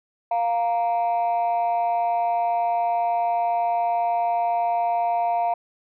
sine tone pair together, 699 / 933 Hz, F5 / A#5, +1 / +1 cents, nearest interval perfect fourth, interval 500 cents, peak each -19 / -24 dBFS, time 0.31-5.54 s, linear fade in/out 5 ms, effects tanh soft clip ceiling -16 dBFS

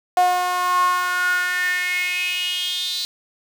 sawtooth tone with high-pass filter sweep, 360.6 Hz, F#4, 45 cents flat, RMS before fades -21 dBFS, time 0.17-3.05 s, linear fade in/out 0 ms, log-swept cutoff 730 to 4100 Hz, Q 7.7, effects none

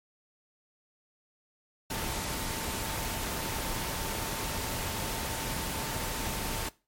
sine tone in noise, 897 Hz, A5, 33 cents sharp, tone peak -42 dBFS, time 1.9-6.69 s, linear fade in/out 5 ms, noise pink, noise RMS -34 dBFS, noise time 1.9-6.69 s, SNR -11 dB, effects noise-tail reverb RT60 0.3 s tail -20 dB re dry + MP3 64 kbps

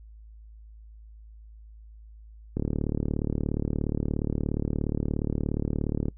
click train, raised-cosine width 3 ms, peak -14 dBFS, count 131, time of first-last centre 2.57-6.084 s, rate 37 Hz, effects noise-tail reverb RT60 0.1 s tail -22 dB re dry + added 54 Hz sine -45 dBFS peak until 6.17 s

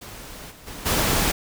pink noise with level steps, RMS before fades -39 / -46 / -37 / -21 dBFS, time 0.01-1.32 s, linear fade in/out 10 ms, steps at 0.5 / 0.66 / 0.85 s, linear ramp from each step 20 ms, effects none

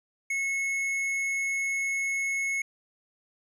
sine tone with tanh clipping, 2187 Hz, C#7, 24 cents flat, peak -28 dBFS, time 0.3-2.62 s, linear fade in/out 5 ms, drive 10 dB, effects none

